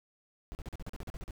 brown noise bursts, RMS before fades -40 dBFS, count 12, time 0.52-1.308 s, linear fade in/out 0 ms, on 29 ms, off 40 ms, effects none

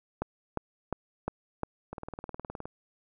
two click trains, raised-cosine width 1 ms, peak -16 / -24 dBFS, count 5 / 15, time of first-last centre 0.22-1.633 / 1.93-2.655 s, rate 2.83 / 19.3 Hz, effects none

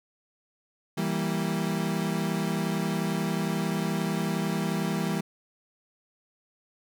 35% pulse chord, E diminished, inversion none, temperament equal, 164.81 / 196 / 233.1 Hz, E3 / G3 / Bb3, 0 / 0 / 0 cents, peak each -28 / -28 / -32 dBFS, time 0.97-5.21 s, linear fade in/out 10 ms, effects none

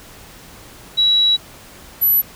sine tone pair in turn, 3900 / 11829 Hz, B7 / F#9, -23 / -2 cents, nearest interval octave + perfect fifth, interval 1921 cents, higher second, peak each -11 dBFS, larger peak neither, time 0.97-1.37 / 2.01-2.22 s, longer first, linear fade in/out 20 ms, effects pink hiss -41 dBFS RMS until 2.35 s

